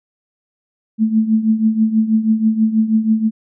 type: tone with tremolo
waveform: sine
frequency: 220 Hz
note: A3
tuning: in tune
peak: -8 dBFS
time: 0.98-3.31 s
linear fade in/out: 50 ms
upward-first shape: triangle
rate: 6.2 Hz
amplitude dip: 80%
effects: none